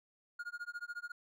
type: tone with tremolo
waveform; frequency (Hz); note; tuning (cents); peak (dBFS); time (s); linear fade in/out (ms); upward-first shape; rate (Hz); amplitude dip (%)
triangle; 1426; F6; +36; -36; 0.39-1.12; 5; sine; 14; 100
effects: none